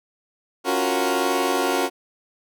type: chord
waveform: 20% pulse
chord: Gb major seventh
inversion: second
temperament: equal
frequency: 277.2 / 349.2 / 370 / 466.2 Hz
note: Db4 / F4 / Gb4 / Bb4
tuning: 0 / 0 / 0 / 0 cents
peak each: -21 / -22 / -19 / -21 dBFS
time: 0.64-1.9 s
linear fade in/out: 50 ms
effects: none